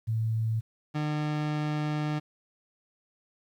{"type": "tone pair in turn", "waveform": ["sine", "30% pulse"], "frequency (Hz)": [111.7, 150.76], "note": ["A2", "D3"], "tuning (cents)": [27, 46], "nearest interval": "perfect fourth", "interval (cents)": 519, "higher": "second", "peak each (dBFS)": -25, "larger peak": "neither", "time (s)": [[0.07, 0.61], [0.94, 2.2]], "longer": "second", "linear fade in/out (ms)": 20, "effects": ["low-pass 4000 Hz 12 dB/octave", "10-bit"]}